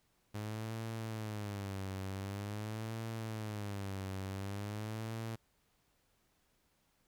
sawtooth tone with vibrato, 103.83 Hz, G#2, in tune, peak -35 dBFS, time 0.34-5.36 s, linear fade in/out 10 ms, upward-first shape sine, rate 0.46 Hz, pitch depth 140 cents each way, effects pink hiss -75 dBFS RMS until 7.07 s

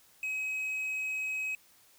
triangle tone with quantisation, 2544 Hz, D#7, 38 cents sharp, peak -30 dBFS, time 0.23-1.55 s, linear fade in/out 2 ms, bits 10, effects white hiss -62 dBFS RMS until 1.98 s

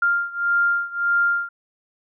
sine beating tone pair, 1396.9 / 1398.6 Hz, F6 / F6, 0 / +2 cents, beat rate 1.7 Hz, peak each -20 / -22 dBFS, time 0.02-1.49 s, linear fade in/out 5 ms, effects none

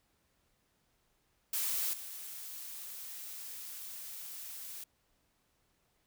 blue noise with level steps, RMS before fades -34 / -45 dBFS, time 1.53-4.84 s, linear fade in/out 5 ms, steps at 1.93 s, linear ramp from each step 5 ms, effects pink hiss -75 dBFS RMS until 6.06 s

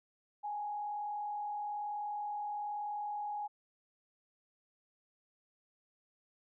sine tone with frequency modulation, 830.6 Hz, G#5, in tune, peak -36 dBFS, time 0.43-3.48 s, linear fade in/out 20 ms, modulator 41.1 Hz, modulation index 0.43, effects none

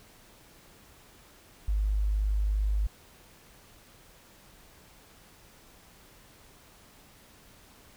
sine tone, 51.4 Hz, G#1, 17 cents flat, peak -24 dBFS, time 1.68-2.87 s, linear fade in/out 5 ms, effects pink hiss -56 dBFS RMS until 7.96 s

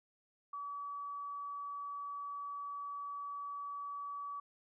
sine tone, 1143 Hz, D6, 47 cents flat, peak -40 dBFS, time 0.53-4.4 s, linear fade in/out 5 ms, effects none

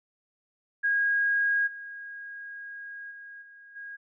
sine tone with level steps, 1637 Hz, G#6, 25 cents flat, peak -22 / -38 / -42 / -48 / -38 dBFS, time 0.83-3.97 s, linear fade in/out 20 ms, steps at 1.66 / 3.1 / 3.41 / 3.75 s, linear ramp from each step 20 ms, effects none

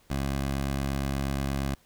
15% pulse tone, 68.5 Hz, C#2, 20 cents flat, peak -21 dBFS, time 0.1-1.75 s, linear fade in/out 5 ms, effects pink hiss -62 dBFS RMS until 1.85 s

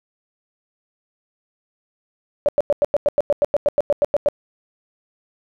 sine tone bursts, 579 Hz, D5, 25 cents flat, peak -12 dBFS, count 16, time 2.46-4.286 s, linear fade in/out 0 ms, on 26 ms, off 94 ms, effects none

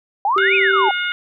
sine exponential two-way sweep, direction up then down, 765 to 2587 to 765 Hz, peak -14 dBFS, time 0.25-0.91 s, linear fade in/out 2 ms, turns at 0.55 s
sine tone, 388.3 Hz, G4, 16 cents flat, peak -18 dBFS, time 0.36-0.89 s, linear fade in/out 5 ms
harmonic tone, 717 Hz, F5, 45 cents sharp, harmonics 2 / 3 / 4 / 5, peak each -21 / -25 / -27 / -29 dBFS, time 0.38-1.12 s, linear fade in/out 0 ms
effects none

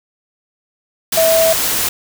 sine tone in noise, 652 Hz, E5, 19 cents flat, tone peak -10 dBFS, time 1.17-1.53 s, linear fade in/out 5 ms, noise white, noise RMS -17 dBFS, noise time 1.12-1.89 s, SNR +4 dB, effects none

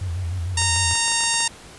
sine tone with vibrato, 88.5 Hz, F2, 23 cents sharp, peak -23 dBFS, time 0.01-0.94 s, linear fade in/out 5 ms, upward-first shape square, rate 6.6 Hz, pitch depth 85 cents each way
harmonic tone, 924 Hz, A#5, 16 cents flat, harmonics 1 / 2 / 3 / 4 / 5 / 6 / 7 / 8 / 9 / 10, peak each -28 / -28 / -28 / -28 / -28 / -28 / -28 / -28 / -28 / -28 dBFS, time 0.57-1.48 s, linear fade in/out 5 ms
clicks, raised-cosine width 0.5 ms, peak -21 dBFS, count 10, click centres 0.618 / 0.762 / 0.912 / 0.954 / 1.081 / 1.118 / 1.207 / 1.237 / 1.341 / 1.405 s
effects pink hiss -43 dBFS RMS until 1.78 s + resampled to 24000 Hz

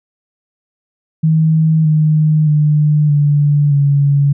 sine tone with pitch steps, 158.8 / 154.37 / 150.06 / 145.87 / 141.8 Hz, D#3 / D#3 / D3 / D3 / C#3, +36 / -13 / +38 / -11 / +40 cents, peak -8 dBFS, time 1.23-4.33 s, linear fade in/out 10 ms, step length 620 ms, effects none

